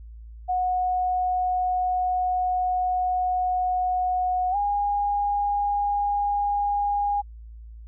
sine tone with pitch glide, 731 to 815.8 Hz, F#5 to G#5, -21 to -31 cents, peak -21 dBFS, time 0.48-7.22 s, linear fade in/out 20 ms, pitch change +190 cents, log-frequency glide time 4.51-4.56 s, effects added 56 Hz sine -39 dBFS peak until 7.87 s

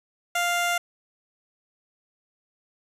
15% pulse tone, 698.5 Hz, F5, in tune, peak -16 dBFS, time 0.35-0.78 s, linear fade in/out 5 ms, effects resampled to 32000 Hz + 9-bit

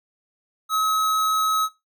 square tone, 1281 Hz, E6, 50 cents flat, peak -20 dBFS, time 0.69-1.69 s, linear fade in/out 50 ms, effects noise-tail reverb RT60 0.2 s tail -17 dB re dry

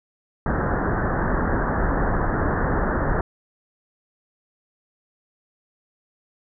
pink low-pass noise, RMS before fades -22 dBFS, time 0.46-3.21 s, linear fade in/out 2 ms, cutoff 1800 Hz, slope 96 dB/octave, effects none

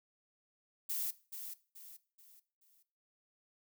violet noise with echo, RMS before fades -37 dBFS, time 0.89-1.11 s, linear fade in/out 10 ms, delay 430 ms, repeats 4, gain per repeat -8 dB, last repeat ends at 2.83 s, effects noise-tail reverb RT60 0.4 s tail -18 dB re dry

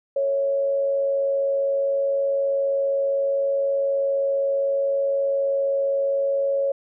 sine tone with frequency modulation, 552 Hz, C#5, 7 cents flat, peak -19 dBFS, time 0.16-6.72 s, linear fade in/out 5 ms, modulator 99.3 Hz, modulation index 0.27, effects none

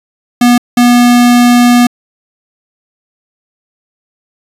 square tone pair in turn, 242.6 / 242.6 Hz, B3 / B3, -31 / -31 cents, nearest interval unison, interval 0 cents, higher neither, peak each -4 dBFS, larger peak neither, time 0.41-0.58 / 0.77-1.87 s, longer second, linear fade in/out 5 ms, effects resampled to 32000 Hz

